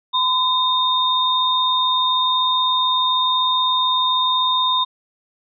sine tone pair together, 1015 / 3668 Hz, B5 / A#7, +47 / -29 cents, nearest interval octave + minor seventh, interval 2224 cents, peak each -18 dBFS, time 0.13-4.85 s, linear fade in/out 20 ms, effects none

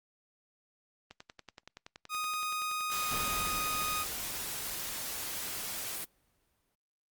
click train, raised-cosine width 0.2 ms, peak -29 dBFS, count 27, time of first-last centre 1.11-3.563 s, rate 10.6 Hz
sawtooth tone, 1244.5 Hz, D#6, in tune, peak -29 dBFS, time 2.09-4.06 s, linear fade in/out 50 ms
white noise, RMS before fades -38 dBFS, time 2.91-6.05 s, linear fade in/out 10 ms
pink noise with exponential decay, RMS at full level -38 dBFS, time 3.11-6.75 s, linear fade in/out 1 ms, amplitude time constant 790 ms
effects noise-tail reverb RT60 0.2 s tail -26 dB re dry + Opus 32 kbps

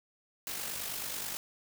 white noise with amplitude modulation, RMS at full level -36 dBFS, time 0.47-1.37 s, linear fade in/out 0 ms, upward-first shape sine, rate 49.4 Hz, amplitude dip 45%, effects none

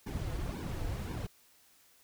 brown noise with flanger, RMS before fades -37 dBFS, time 0.06-1.27 s, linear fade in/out 10 ms, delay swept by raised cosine 1.5 to 5.2 ms, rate 1.9 Hz, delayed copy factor -0.75, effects white hiss -64 dBFS RMS until 2.03 s

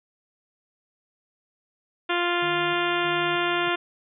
harmonic tone, 349.2 Hz, F4, in tune, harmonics 1 / 2 / 3 / 4 / 5 / 6 / 7 / 8 / 9 / 10, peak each -27 / -30 / -30 / -29 / -32 / -35 / -34 / -33 / -36 / -36 dBFS, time 2.09-3.76 s, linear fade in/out 10 ms
triangle tone with tremolo, 154.1 Hz, D#3, 16 cents flat, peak -36 dBFS, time 2.42-3.69 s, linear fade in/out 5 ms, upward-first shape square, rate 1.6 Hz, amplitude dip 60%
effects none

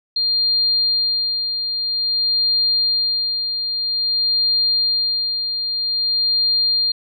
sine tone with tremolo, 4200 Hz, C8, 6 cents sharp, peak -14 dBFS, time 0.16-6.92 s, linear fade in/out 5 ms, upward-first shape sine, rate 0.51 Hz, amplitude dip 50%, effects none

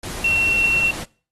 sine tone in noise, 2720 Hz, F7, 46 cents flat, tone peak -15 dBFS, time 0.24-0.91 s, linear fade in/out 5 ms, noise pink, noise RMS -31 dBFS, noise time 0.03-1.04 s, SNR +13 dB, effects noise-tail reverb RT60 0.4 s tail -22 dB re dry + AAC 32 kbps

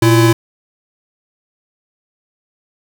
square tone pair together, 117.7 / 335.4 Hz, A#2 / E4, +17 / +30 cents, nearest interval octave + tritone, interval 1813 cents, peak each -11 dBFS, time 0.02-0.33 s, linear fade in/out 5 ms, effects none

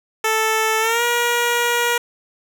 10% pulse tone with pitch glide, 440 to 477.1 Hz, A4 to A#4, 0 to +40 cents, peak -8 dBFS, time 0.24-1.98 s, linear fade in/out 5 ms, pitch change +140 cents, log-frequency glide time 0.8-1.03 s, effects none

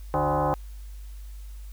sine tone with frequency modulation, 147.9 Hz, D3, 13 cents sharp, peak -21 dBFS, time 0.14-0.54 s, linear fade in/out 0 ms, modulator 224 Hz, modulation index 4.3, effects added 50 Hz sine -37 dBFS peak until 1.72 s + white hiss -57 dBFS RMS until 1.72 s

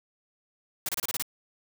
white noise bursts, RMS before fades -30 dBFS, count 7, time 0.86-1.224 s, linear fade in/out 2 ms, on 28 ms, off 28 ms, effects none

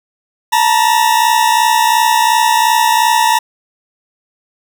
40% pulse tone pair together, 889 / 951.8 Hz, A5 / A#5, +18 / +36 cents, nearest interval minor second, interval 118 cents, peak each -11 dBFS, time 0.52-3.39 s, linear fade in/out 10 ms, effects none

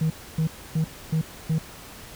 sine tone bursts, 159 Hz, D#3, 38 cents sharp, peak -17 dBFS, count 5, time 0.01-1.585 s, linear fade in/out 5 ms, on 91 ms, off 280 ms, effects tanh soft clip ceiling -19 dBFS + pink hiss -43 dBFS RMS until 2.15 s

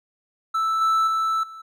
triangle tone with level steps, 1318.5 Hz, E6, in tune, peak -18 / -15 / -18 / -35 dBFS, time 0.54-1.62 s, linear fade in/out 10 ms, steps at 0.81 / 1.07 / 1.43 s, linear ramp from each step 5 ms, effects none

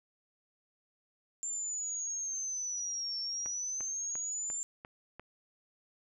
sine linear two-way sweep, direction down then up, 7290 to 5420 to 7290 Hz, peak -34 dBFS, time 1.43-4.63 s, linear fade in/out 0 ms, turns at 3.19 s
click train, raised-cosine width 0.5 ms, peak -31 dBFS, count 6, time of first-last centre 3.46-5.196 s, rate 2.88 Hz
effects none

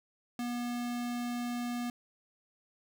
square tone, 241.6 Hz, B3, 38 cents flat, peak -34 dBFS, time 0.39-1.9 s, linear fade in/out 2 ms, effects none

